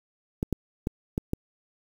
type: clicks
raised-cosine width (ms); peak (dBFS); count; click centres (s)
3; -13; 5; 0.429 / 0.527 / 0.871 / 1.179 / 1.334
effects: 7-bit